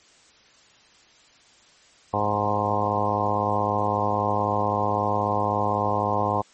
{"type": "harmonic tone with a mistuned harmonic", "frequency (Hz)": 103.83, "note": "G#2", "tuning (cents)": 0, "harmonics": [1, 2, 3, 4, 5, 6, 7, 8, 9, 10], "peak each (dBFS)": [-30, -32, -34, -33, -29, -32, -28, -29, -29, -28], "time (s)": [2.13, 6.42], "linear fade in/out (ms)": 10, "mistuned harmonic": 10, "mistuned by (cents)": 17, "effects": ["white hiss -55 dBFS RMS until 6.53 s", "MP3 32 kbps"]}